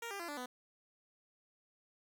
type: tone with pitch steps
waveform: 10% pulse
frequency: 466.2 / 398.9 / 341.3 / 292 / 249.8 Hz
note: A#4 / G4 / F4 / D4 / B3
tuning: 0 / +30 / -40 / -10 / +20 cents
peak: -33 dBFS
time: 0.02-0.46 s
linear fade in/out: 5 ms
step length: 88 ms
effects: 12-bit